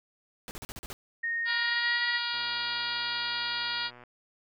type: noise bursts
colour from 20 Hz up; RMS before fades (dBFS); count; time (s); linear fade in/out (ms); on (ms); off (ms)
pink; -41; 7; 0.48-0.93; 0; 30; 40
type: tone with pitch glide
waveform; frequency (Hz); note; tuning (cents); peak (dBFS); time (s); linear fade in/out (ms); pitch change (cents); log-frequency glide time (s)
sine; 1853 to 1918.3; A#6 to A#6; -11 to +49; -28; 1.23-2.19; 10; +60; 1.52-2.04
type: harmonic tone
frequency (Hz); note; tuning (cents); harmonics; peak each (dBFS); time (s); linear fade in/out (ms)
475.3; A#4; +34; 2 / 3 / 4 / 5 / 6 / 7 / 8 / 9 / 10; -40 / -36 / -38 / -41 / -40 / -38 / -39 / -38 / -38; 1.45-3.91; 50
type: click train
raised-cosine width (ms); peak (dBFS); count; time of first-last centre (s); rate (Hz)
0.5; -35; 208; 2.34-4.037; 122
effects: none